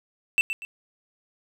triangle tone with echo, 2669 Hz, E7, 21 cents sharp, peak -15 dBFS, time 0.38-0.41 s, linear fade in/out 0 ms, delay 120 ms, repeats 2, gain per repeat -9 dB, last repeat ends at 0.65 s, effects none

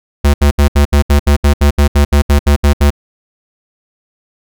square tone bursts, 72 Hz, D2, 34 cents flat, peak -6 dBFS, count 16, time 0.24-2.905 s, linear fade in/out 10 ms, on 100 ms, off 71 ms, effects none

